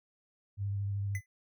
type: tone with vibrato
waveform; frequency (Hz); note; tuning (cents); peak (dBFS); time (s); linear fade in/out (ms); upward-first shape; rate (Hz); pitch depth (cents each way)
sine; 100; G2; +35; -31; 0.57-1.21; 50; square; 13; 15
type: tone with exponential decay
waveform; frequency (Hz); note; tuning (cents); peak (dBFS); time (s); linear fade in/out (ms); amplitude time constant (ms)
square; 2025; B6; +43; -35; 1.15-1.26; 1; 22
effects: none